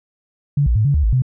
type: tone with pitch steps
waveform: sine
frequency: 143.1 / 59.1 / 107.5 / 141.7 / 74 / 53.9 / 128.3 Hz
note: D3 / A#1 / A2 / C#3 / D2 / A1 / C3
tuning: -45 / +24 / -40 / +38 / +14 / -35 / -34 cents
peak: -12 dBFS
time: 0.57-1.221 s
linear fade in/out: 5 ms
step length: 93 ms
effects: none